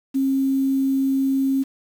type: tone with quantisation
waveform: sine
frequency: 269.4 Hz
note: C#4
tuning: 49 cents flat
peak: -17 dBFS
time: 0.14-1.64 s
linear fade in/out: 20 ms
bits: 7
effects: none